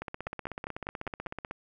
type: two click trains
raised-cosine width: 0.5 ms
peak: -20 / -21 dBFS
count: 6 / 25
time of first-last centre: 0.27-1.268 / 0.02-1.511 s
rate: 5.01 / 16.1 Hz
effects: none